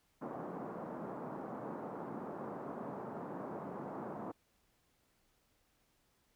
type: band-pass noise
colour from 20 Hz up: pink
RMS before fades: -44 dBFS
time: 0.21-4.32 s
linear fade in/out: 10 ms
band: 170 to 1100 Hz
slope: 24 dB/octave
effects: pink hiss -75 dBFS RMS until 6.35 s